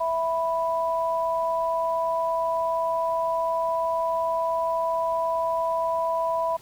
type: tone pair together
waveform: sine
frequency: 659.3 / 987.8 Hz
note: E5 / B5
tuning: 0 / 0 cents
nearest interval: perfect fifth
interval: 700 cents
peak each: -25 dBFS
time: 0-6.57 s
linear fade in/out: 10 ms
effects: pink hiss -51 dBFS RMS until 6.61 s